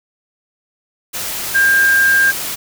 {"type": "tone in noise", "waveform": "sine", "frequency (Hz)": 1600, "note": "G6", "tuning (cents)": 35, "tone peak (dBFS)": -9, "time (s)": [1.54, 2.32], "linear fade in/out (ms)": 20, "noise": "white", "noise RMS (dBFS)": -23, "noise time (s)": [1.13, 2.56], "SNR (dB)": 11, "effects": []}